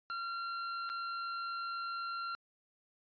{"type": "tone with dropouts", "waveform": "45% pulse", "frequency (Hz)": 1374, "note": "F6", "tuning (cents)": -29, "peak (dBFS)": -37, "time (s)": [0.1, 2.35], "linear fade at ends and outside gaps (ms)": 0, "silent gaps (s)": [0.892, 0.899], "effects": ["resampled to 11025 Hz"]}